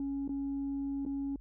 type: tone with dropouts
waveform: sine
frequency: 277.2 Hz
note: C#4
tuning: in tune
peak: -31 dBFS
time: 0-1.36 s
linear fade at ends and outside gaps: 2 ms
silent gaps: 0.278-0.292 / 1.052-1.062 s
effects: tanh soft clip ceiling -30 dBFS + added 51 Hz sine -48 dBFS peak until 1.4 s